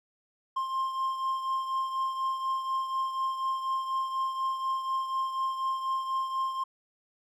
triangle beating tone pair, 1057 / 1061.1 Hz, C6 / C6, +17 / +24 cents, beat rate 4.1 Hz, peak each -27 / -35 dBFS, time 0.56-6.64 s, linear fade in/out 10 ms, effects none

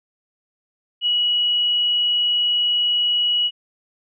sine tone, 2920 Hz, F#7, 24 cents flat, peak -16 dBFS, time 1.01-3.51 s, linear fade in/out 50 ms, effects none

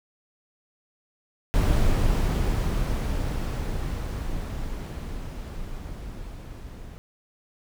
brown noise with level ramp, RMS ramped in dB -20 to -40 dBFS, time 1.54-6.98 s, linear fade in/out 0 ms, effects none

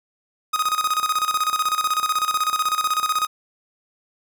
45% pulse tone with tremolo, 1251 Hz, D#6, 9 cents sharp, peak -17 dBFS, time 0.53-3.27 s, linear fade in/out 10 ms, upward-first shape square, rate 16 Hz, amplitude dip 70%, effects none

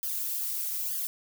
violet noise with flanger, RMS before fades -32 dBFS, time 0.03-1.07 s, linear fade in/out 0 ms, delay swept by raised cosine 0.61 to 4.31 ms, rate 1.1 Hz, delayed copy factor +0.95, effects none

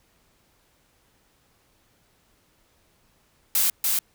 blue noise with echo, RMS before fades -21 dBFS, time 3.55-3.7 s, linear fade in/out 2 ms, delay 290 ms, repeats 1, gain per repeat -2 dB, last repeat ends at 3.99 s, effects pink hiss -64 dBFS RMS until 4.14 s

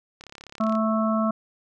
click train, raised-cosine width 0.2 ms, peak -24 dBFS, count 20, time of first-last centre 0.21-0.753 s, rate 35 Hz
harmonic tone, 219.7 Hz, A3, 2 cents flat, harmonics 1 / 3 / 5 / 6, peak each -22 / -27 / -29 / -30 dBFS, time 0.6-1.31 s, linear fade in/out 5 ms
effects none

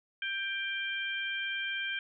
harmonic tone, 789 Hz, G5, 11 cents sharp, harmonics 2 / 3 / 4, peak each -35 / -37 / -38 dBFS, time 0.22-1.99 s, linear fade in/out 2 ms, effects none

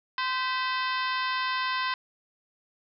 harmonic tone with a mistuned harmonic, 516 Hz, C5, 24 cents flat, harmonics 2 / 3 / 4 / 5 / 6 / 7 / 8 / 9 / 10, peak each -29 / -33 / -35 / -37 / -39 / -40 / -41 / -42 / -43 dBFS, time 0.18-1.94 s, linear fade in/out 2 ms, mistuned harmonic 4, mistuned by -74 cents, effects none

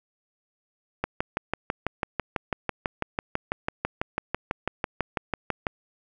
click train, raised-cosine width 0.5 ms, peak -10 dBFS, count 29, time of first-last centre 1.04-5.668 s, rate 6.05 Hz, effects none

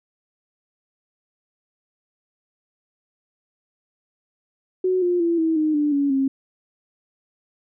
sine tone with pitch steps, 370 / 353.7 / 338.1 / 323.2 / 309 / 295.4 / 282.4 / 269.9 Hz, F#4 / F4 / E4 / E4 / D#4 / D4 / C#4 / C#4, 0 / +22 / +44 / -34 / -12 / +10 / +32 / -46 cents, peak -17 dBFS, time 4.84-6.28 s, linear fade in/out 5 ms, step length 180 ms, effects none

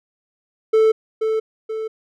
triangle tone with echo, 440 Hz, A4, in tune, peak -9 dBFS, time 0.73-0.92 s, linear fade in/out 10 ms, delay 480 ms, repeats 2, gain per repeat -6 dB, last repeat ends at 1.88 s, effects none

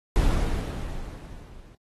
brown noise with level ramp, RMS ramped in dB -20 to -48 dBFS, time 0.16-1.75 s, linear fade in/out 0 ms, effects AAC 32 kbps

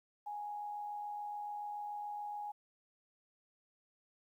sine tone with amplitude modulation, 830 Hz, G#5, 1 cent flat, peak -38 dBFS, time 0.26-2.52 s, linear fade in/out 10 ms, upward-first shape sine, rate 87 Hz, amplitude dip 35%, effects 12-bit

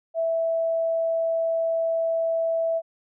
sine tone, 658 Hz, E5, 3 cents flat, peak -21 dBFS, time 0.14-2.82 s, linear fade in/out 50 ms, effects none

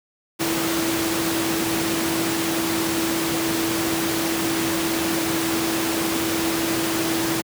sine tone in noise, 329.6 Hz, E4, in tune, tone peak -23 dBFS, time 0.39-7.42 s, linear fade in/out 20 ms, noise pink, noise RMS -24 dBFS, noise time 0.39-7.42 s, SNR -2 dB, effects high-pass 150 Hz 12 dB/octave

